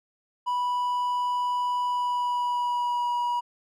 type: tone with pitch glide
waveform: triangle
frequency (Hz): 984 to 966.5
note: B5 to B5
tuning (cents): -7 to -38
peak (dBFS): -22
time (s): 0.46-3.41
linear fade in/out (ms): 20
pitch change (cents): -31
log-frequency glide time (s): 1.87-3.11
effects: none